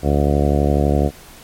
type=harmonic tone; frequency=72 Hz; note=D2; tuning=34 cents flat; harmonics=1 / 2 / 3 / 4 / 5 / 6 / 7 / 8 / 9 / 10; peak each=-17 / -20 / -22 / -23 / -24 / -25 / -25 / -26 / -27 / -27 dBFS; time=0.02-1.11 s; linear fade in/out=50 ms; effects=pink hiss -42 dBFS RMS until 1.43 s + MP3 64 kbps